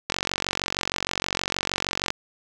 click train, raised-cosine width 0.2 ms, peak -6 dBFS, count 94, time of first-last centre 0.1-2.104 s, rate 46.4 Hz, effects none

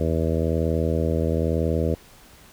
harmonic tone, 81 Hz, E2, 30 cents flat, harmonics 1 / 2 / 3 / 4 / 5 / 6 / 7 / 8, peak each -24 / -27 / -29 / -30 / -30 / -28 / -31 / -35 dBFS, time 0-1.95 s, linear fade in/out 5 ms, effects pink hiss -50 dBFS RMS until 2.52 s

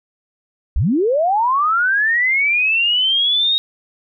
sine linear sweep, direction up, 41.1 to 3773 Hz, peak -13 dBFS, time 0.76-3.58 s, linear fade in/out 0 ms, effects none

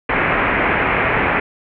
white low-pass noise, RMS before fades -17 dBFS, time 0.09-1.4 s, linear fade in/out 5 ms, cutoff 2400 Hz, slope 48 dB/octave, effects none

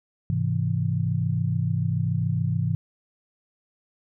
sine chord, Ab augmented, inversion none, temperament equal, 103.83 / 130.81 / 164.81 Hz, Ab2 / C3 / E3, 0 / 0 / 0 cents, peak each -26 dBFS, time 0.3-2.75 s, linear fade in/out 0 ms, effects none

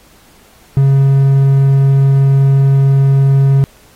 triangle tone, 136.9 Hz, C#3, 21 cents flat, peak -4 dBFS, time 0.77-3.64 s, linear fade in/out 0 ms, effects pink hiss -46 dBFS RMS until 3.95 s + AAC 48 kbps

